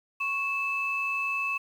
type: tone pair together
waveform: sine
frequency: 1105 / 2624 Hz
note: C#6 / E7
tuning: -6 / -9 cents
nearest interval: octave + minor third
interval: 1497 cents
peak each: -32 / -27 dBFS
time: 0.2-1.58 s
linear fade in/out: 10 ms
effects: tanh soft clip ceiling -19 dBFS + 9-bit